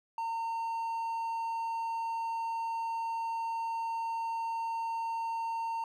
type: tone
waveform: triangle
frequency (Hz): 913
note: A#5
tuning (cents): -36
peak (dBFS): -30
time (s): 0.18-5.84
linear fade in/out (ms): 2
effects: none